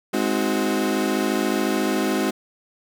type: chord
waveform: 35% pulse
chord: Ab dominant seventh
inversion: none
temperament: equal with one note detuned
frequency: 207.7 / 261.6 / 316.2 / 370 Hz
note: Ab3 / C4 / Eb4 / Gb4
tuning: 0 / 0 / +28 / 0 cents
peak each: -24 dBFS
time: 0.13-2.31 s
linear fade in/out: 10 ms
effects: none